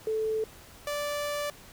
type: tone pair in turn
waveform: sine / sawtooth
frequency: 438.1 / 584.8 Hz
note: A4 / D5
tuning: -7 / -7 cents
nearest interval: perfect fourth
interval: 500 cents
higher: second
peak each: -26 dBFS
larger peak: neither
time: 0.07-0.44 / 0.87-1.5 s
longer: second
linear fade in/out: 2 ms
effects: pink hiss -51 dBFS RMS until 1.72 s